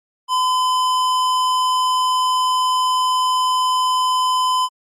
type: tone with hard clipping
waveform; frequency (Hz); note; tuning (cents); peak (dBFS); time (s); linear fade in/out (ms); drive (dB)
sine; 1016; B5; +49; -17; 0.28-4.69; 50; 15
effects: Opus 48 kbps